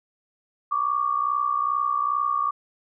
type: tone pair together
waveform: sine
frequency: 1124.6 / 1187 Hz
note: C#6 / D6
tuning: +25 / +18 cents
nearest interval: minor second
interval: 93 cents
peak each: -24 dBFS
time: 0.71-2.51 s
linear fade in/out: 10 ms
effects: none